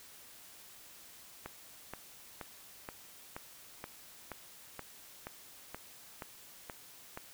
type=click train; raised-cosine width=0.5 ms; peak=-26 dBFS; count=13; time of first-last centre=1.46-7.174 s; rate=2.1 Hz; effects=white hiss -55 dBFS RMS until 7.33 s

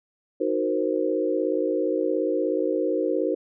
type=chord; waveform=sine; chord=C half-diminished seventh; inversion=first; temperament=equal; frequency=311.1 / 370 / 466.2 / 523.3 Hz; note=Eb4 / Gb4 / Bb4 / C5; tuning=0 / 0 / 0 / 0 cents; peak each=-27 dBFS; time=0.4-3.35 s; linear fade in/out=10 ms; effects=none

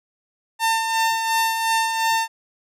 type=tone with tremolo; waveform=sawtooth; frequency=901 Hz; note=A5; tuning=41 cents sharp; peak=-13 dBFS; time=0.59-2.28 s; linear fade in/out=50 ms; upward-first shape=sine; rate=2.8 Hz; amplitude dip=45%; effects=resampled to 32000 Hz

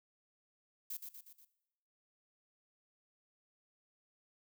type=noise with echo; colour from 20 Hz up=violet; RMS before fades=-42 dBFS; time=0.9-0.97 s; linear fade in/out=5 ms; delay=120 ms; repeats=4; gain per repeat=-5 dB; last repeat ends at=1.45 s; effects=noise-tail reverb RT60 0.9 s tail -17 dB re dry

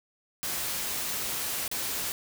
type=noise with dropouts; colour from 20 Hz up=white; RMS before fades=-32 dBFS; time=0.43-2.12 s; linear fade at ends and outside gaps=0 ms; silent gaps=1.679-1.714 s; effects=none

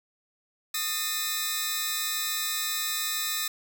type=tone cluster; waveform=10% pulse; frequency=1242 / 1798 / 2109 / 3973 Hz; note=D#6 / A6 / C7 / B7; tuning=-3 / +37 / +13 / +10 cents; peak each=-26 / -24 / -32 / -23 dBFS; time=0.74-3.48 s; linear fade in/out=5 ms; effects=none

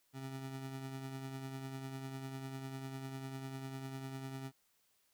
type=tone with tremolo; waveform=25% pulse; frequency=133.7 Hz; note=C3; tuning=38 cents sharp; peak=-37 dBFS; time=0.13-4.52 s; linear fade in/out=50 ms; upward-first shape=triangle; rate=10 Hz; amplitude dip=45%; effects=white hiss -75 dBFS RMS until 5.13 s

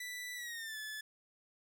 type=tone with pitch glide; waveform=sawtooth; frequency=1975.5 to 1729.7 Hz; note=B6 to A6; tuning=0 to -30 cents; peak=-38 dBFS; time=0-1.01 s; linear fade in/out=5 ms; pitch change=-230 cents; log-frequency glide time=0.35-0.78 s; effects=none

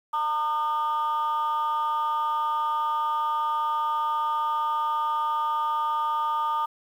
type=tone pair together; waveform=sine; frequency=910.2 / 1215 Hz; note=A#5 / D#6; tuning=-42 / -42 cents; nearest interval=perfect fourth; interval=500 cents; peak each=-24 dBFS; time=0.13-6.66 s; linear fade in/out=10 ms; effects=tanh soft clip ceiling -20 dBFS + 9-bit

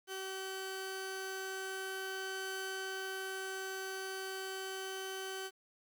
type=tone pair together; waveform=sawtooth; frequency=382.2 / 1529 Hz; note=G4 / G6; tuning=-44 / -44 cents; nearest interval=2 octaves; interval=2400 cents; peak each=-38 / -39 dBFS; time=0.07-5.51 s; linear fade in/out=50 ms; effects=11-bit

